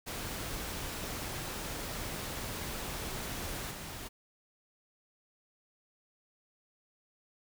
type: noise with level steps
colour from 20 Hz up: pink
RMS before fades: -39 / -43 dBFS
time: 0.06-4.09 s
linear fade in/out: 20 ms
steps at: 3.7 s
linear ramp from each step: 20 ms
effects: none